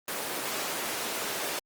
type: high-pass noise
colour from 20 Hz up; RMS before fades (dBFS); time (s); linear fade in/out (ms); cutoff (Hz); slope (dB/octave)
pink; -33; 0.08-1.59; 2; 360; 12
effects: Opus 24 kbps